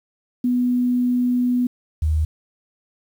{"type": "tone pair in turn", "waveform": "sine", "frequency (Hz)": [246.9, 77.77], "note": ["B3", "D#2"], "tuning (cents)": [0, 0], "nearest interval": "octave + minor sixth", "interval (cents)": 2000, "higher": "first", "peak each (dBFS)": [-16, -16], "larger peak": "neither", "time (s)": [[0.44, 1.67], [2.02, 2.25]], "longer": "first", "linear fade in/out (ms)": 5, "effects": ["8-bit"]}